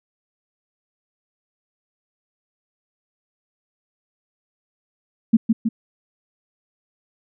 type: tone with echo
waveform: sine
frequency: 225.1 Hz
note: A3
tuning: 40 cents sharp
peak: -8 dBFS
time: 5.33-5.37 s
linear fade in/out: 10 ms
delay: 160 ms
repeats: 2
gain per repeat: -4 dB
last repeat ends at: 5.69 s
effects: none